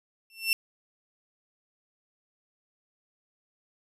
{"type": "tone with exponential growth", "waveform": "30% pulse", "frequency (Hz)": 2700, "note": "E7", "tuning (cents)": 41, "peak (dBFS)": -16, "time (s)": [0.3, 0.53], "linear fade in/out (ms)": 1, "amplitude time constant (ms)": 49, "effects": []}